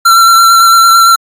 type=tone with vibrato; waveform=square; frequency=1357 Hz; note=E6; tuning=50 cents sharp; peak=-3 dBFS; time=0.05-1.16 s; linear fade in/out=10 ms; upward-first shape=square; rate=8.9 Hz; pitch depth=15 cents each way; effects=AAC 64 kbps